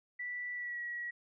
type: tone with pitch glide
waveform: sine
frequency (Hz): 1965 to 1919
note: B6 to A#6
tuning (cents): -9 to +50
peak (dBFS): -37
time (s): 0.19-1.11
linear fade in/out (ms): 10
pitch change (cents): -41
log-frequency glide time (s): 0.54-0.8
effects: none